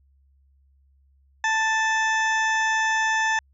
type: harmonic tone with a mistuned harmonic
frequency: 883 Hz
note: A5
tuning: 6 cents sharp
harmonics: 1 / 2 / 3 / 4 / 6 / 7 / 8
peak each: -24 / -22 / -33 / -35 / -41 / -36 / -42 dBFS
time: 1.44-3.39 s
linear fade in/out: 2 ms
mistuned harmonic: 3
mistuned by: -29 cents
effects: added 68 Hz sine -57 dBFS peak until 3.53 s